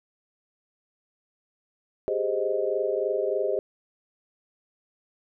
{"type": "chord", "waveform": "sine", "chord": "Ab major seventh", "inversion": "third", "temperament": "equal", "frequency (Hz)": [392, 415.3, 523.3, 622.3], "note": ["G4", "Ab4", "C5", "Eb5"], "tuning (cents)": [0, 0, 0, 0], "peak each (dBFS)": -29, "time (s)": [2.08, 3.59], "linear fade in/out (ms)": 0, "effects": []}